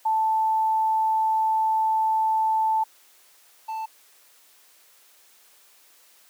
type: tone pair in turn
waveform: sine / triangle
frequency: 880 / 883.3 Hz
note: A5 / A5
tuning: 0 / +6 cents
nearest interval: unison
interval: 6 cents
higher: second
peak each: -19 / -26 dBFS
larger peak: first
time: 0.05-2.84 / 3.68-3.86 s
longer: first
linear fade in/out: 10 ms
effects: white hiss -56 dBFS RMS until 6.29 s + high-pass 400 Hz 12 dB/octave